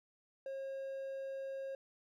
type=tone; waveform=triangle; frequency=540 Hz; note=C#5; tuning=45 cents flat; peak=-38 dBFS; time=0.46-1.75 s; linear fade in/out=2 ms; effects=none